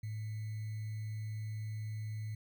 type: tone with sample-and-hold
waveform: sine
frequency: 108 Hz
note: A2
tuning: 32 cents flat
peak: -37 dBFS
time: 0.03-2.35 s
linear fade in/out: 5 ms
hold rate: 2100 Hz
effects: none